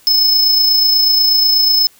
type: tone with amplitude modulation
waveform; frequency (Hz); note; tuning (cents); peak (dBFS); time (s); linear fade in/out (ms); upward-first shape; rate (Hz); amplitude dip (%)
square; 5210; E8; -21; -8; 0.07-1.87; 0; sine; 28.2; 35
effects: white hiss -48 dBFS RMS until 1.99 s